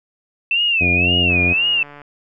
sine tone with vibrato, 2637 Hz, E7, in tune, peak -14 dBFS, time 0.51-1.83 s, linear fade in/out 2 ms, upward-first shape sine, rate 1.9 Hz, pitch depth 150 cents each way
harmonic tone, 88.5 Hz, F2, 23 cents sharp, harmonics 1 / 2 / 3 / 4 / 5 / 6 / 7 / 8, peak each -21 / -24 / -25 / -28 / -31 / -35 / -33 / -33 dBFS, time 0.8-1.54 s, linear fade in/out 20 ms
click train, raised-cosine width 0.5 ms, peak -24 dBFS, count 105, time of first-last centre 1.3-2.017 s, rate 145 Hz
effects none

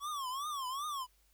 square tone with vibrato, 1108.7 Hz, C#6, in tune, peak -37 dBFS, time 0-1.07 s, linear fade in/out 50 ms, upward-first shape triangle, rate 2.6 Hz, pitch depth 200 cents each way, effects added 50 Hz sine -69 dBFS peak until 1.33 s + white hiss -72 dBFS RMS until 1.33 s

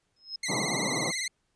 sine tone with exponential growth, 5150 Hz, E8, 41 cents flat, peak -30 dBFS, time 0.16-0.36 s, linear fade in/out 5 ms, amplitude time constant 43 ms
15% pulse tone with vibrato, 2056 Hz, C7, 31 cents flat, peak -23 dBFS, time 0.43-1.28 s, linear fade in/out 5 ms, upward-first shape triangle, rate 18 Hz, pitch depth 99 cents each way
pink band-pass noise, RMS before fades -32 dBFS, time 0.48-1.12 s, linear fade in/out 20 ms, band 120 to 1200 Hz, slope 96 dB/octave
effects pink hiss -75 dBFS RMS until 1.55 s + resampled to 22050 Hz

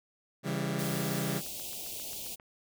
sawtooth chord, C# diminished, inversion none, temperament just, 138.59 / 166.31 / 199.57 Hz, C#3 / E3 / G3, 0 / +16 / +31 cents, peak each -31 dBFS, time 0.43-1.42 s, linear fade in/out 50 ms
white band-stop noise, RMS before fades -40 dBFS, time 0.78-2.36 s, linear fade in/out 20 ms, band 820 to 2500 Hz, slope 48 dB/octave
click train, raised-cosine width 0.5 ms, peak -36 dBFS, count 12, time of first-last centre 0.93-2.399 s, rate 7.49 Hz
effects none

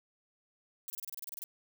violet noise bursts, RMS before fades -41 dBFS, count 12, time 0.88-1.439 s, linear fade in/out 0 ms, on 20 ms, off 29 ms, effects none

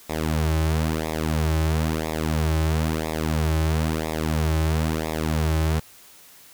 sawtooth tone with flanger, 79 Hz, D#2, 27 cents sharp, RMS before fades -23 dBFS, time 0.09-5.8 s, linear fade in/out 10 ms, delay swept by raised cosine 0.66 to 4.36 ms, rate 1 Hz, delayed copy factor -0.9, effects white hiss -49 dBFS RMS until 6.53 s

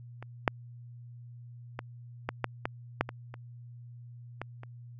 clicks, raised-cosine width 0.5 ms, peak -28 / -7 / -20 / -15 / -13 / -15 / -10 / -22 / -28 / -20 / -30 dBFS, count 11, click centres 0.226 / 0.478 / 1.791 / 2.29 / 2.443 / 2.655 / 3.01 / 3.091 / 3.341 / 4.416 / 4.634 s, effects added 120 Hz sine -45 dBFS peak until 4.99 s

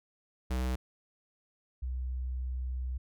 square / sine tone pair in turn, 63.3 / 63.3 Hz, B1 / B1, +43 / +43 cents, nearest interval unison, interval 0 cents, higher neither, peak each -30 / -32 dBFS, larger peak first, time 0.5-0.76 / 1.82-2.98 s, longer second, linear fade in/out 10 ms, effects none

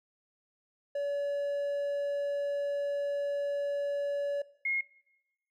triangle / sine tone pair in turn, 570 / 2152 Hz, C#5 / C7, +48 / +48 cents, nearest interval octave + major seventh, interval 2300 cents, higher second, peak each -28 dBFS, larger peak neither, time 0.95-4.42 / 4.65-4.81 s, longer first, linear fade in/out 5 ms, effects noise-tail reverb RT60 0.9 s tail -20 dB re dry

